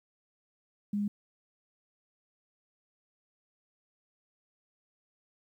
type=tone; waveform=sine; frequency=205.1 Hz; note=G#3; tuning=21 cents flat; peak=-28 dBFS; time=0.93-1.08 s; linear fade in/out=5 ms; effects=11-bit